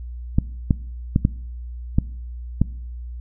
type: clicks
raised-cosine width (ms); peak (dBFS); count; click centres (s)
5; -3; 6; 0.385 / 0.708 / 1.161 / 1.251 / 1.985 / 2.616
effects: noise-tail reverb RT60 0.7 s tail -22 dB re dry + added 60 Hz sine -30 dBFS peak until 3.2 s